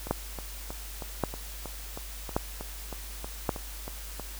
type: two click trains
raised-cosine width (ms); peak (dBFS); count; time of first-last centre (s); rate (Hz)
1; -23 / -11; 14 / 4; 0.07-4.197 / 0.11-3.492; 3.15 / 0.887
effects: added 50 Hz sine -40 dBFS peak until 4.39 s + white hiss -44 dBFS RMS until 4.39 s